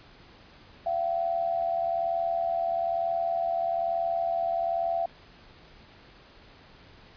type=tone pair together; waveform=sine; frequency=679.9 / 761 Hz; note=F5 / F#5; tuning=-47 / +48 cents; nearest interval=major second; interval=195 cents; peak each=-26 / -31 dBFS; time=0.86-5.06 s; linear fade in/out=5 ms; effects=pink hiss -53 dBFS RMS until 7.16 s + resampled to 11025 Hz